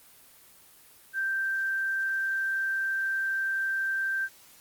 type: tone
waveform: sine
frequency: 1568 Hz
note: G6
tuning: in tune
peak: -26 dBFS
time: 1.13-4.29 s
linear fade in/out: 50 ms
effects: white hiss -55 dBFS RMS until 4.6 s + Opus 24 kbps